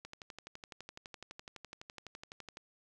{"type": "click train", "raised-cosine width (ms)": 0.2, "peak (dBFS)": -29, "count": 31, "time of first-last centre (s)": [0.05, 2.571], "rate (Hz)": 11.9, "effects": []}